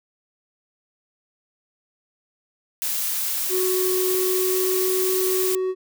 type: noise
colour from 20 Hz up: blue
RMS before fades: -25 dBFS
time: 2.82-5.55 s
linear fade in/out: 0 ms
type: tone with pitch glide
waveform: triangle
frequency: 370 to 373.2 Hz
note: F#4 to F#4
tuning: 0 to +15 cents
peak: -19 dBFS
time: 3.49-5.75 s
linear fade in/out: 50 ms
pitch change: +15 cents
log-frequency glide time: 3.73-5.03 s
effects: none